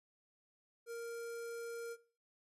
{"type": "tone with notch filter", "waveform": "square", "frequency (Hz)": 466.2, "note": "A#4", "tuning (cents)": 0, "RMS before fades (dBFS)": -44, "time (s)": [0.86, 1.97], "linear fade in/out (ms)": 50, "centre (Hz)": 3000, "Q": 1, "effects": ["noise-tail reverb RT60 0.4 s tail -17 dB re dry", "resampled to 32000 Hz"]}